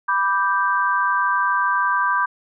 sine chord, G major, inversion first, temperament equal, 987.8 / 1174.7 / 1568 Hz, B5 / D6 / G6, 0 / 0 / 0 cents, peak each -21 dBFS, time 0.08-2.26 s, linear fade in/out 10 ms, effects none

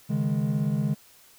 triangle chord, C# suspended second, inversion none, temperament equal, 138.59 / 155.56 / 207.7 Hz, C#3 / D#3 / G#3, 0 / 0 / 0 cents, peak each -25 dBFS, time 0.09-0.95 s, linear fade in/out 20 ms, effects tanh soft clip ceiling -13 dBFS + white hiss -55 dBFS RMS until 1.38 s

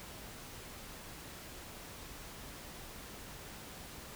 silence, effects pink hiss -49 dBFS RMS until 4.15 s

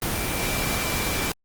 sine tone in noise, 2349 Hz, D7, in tune, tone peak -33 dBFS, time 0.15-1.3 s, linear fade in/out 2 ms, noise pink, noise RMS -26 dBFS, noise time 0.02-1.32 s, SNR -10 dB, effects Opus 24 kbps

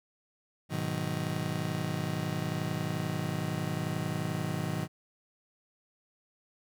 35% pulse chord, G# minor seventh, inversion none, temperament just, 103.83 / 124.59 / 155.74 / 186.89 Hz, G#2 / B2 / D#3 / F#3, 0 / +16 / +2 / +18 cents, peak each -37 / -37 / -32 / -36 dBFS, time 0.69-4.88 s, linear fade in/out 50 ms, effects none

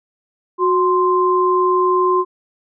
sine tone pair together, 366.6 / 1044 Hz, F#4 / C6, -16 / -4 cents, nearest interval octave + tritone, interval 1812 cents, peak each -15 dBFS, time 0.58-2.25 s, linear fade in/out 50 ms, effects none

